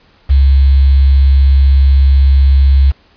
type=tone with quantisation; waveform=sine; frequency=68 Hz; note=C#2; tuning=33 cents flat; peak=-4 dBFS; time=0.29-2.92 s; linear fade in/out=20 ms; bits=5; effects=pink hiss -49 dBFS RMS until 3.16 s + resampled to 11025 Hz